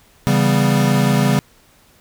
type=chord; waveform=square; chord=C# half-diminished seventh; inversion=none; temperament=equal; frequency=138.59 / 164.81 / 196 / 246.9 Hz; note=C#3 / E3 / G3 / B3; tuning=0 / 0 / 0 / 0 cents; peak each=-17 / -23 / -18 / -21 dBFS; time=0.27-1.39 s; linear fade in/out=0 ms; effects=pink hiss -52 dBFS RMS until 2 s